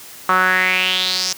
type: tone with band-pass filter sweep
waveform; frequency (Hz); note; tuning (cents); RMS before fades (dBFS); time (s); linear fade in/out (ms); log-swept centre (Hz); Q
sawtooth; 185; F#3; 0; -17; 0.29-1.33; 0; 1200 to 5800; 4.9
effects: white hiss -38 dBFS RMS until 1.37 s + high-pass 100 Hz 12 dB/octave